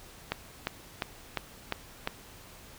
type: click train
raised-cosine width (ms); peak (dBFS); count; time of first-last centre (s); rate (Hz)
0.3; -13; 6; 0.32-2.074; 2.85
effects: pink hiss -51 dBFS RMS until 2.78 s